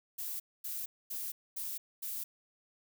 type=noise bursts; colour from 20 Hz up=violet; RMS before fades=-39 dBFS; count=5; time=0.18-2.24 s; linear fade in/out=10 ms; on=220 ms; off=240 ms; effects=none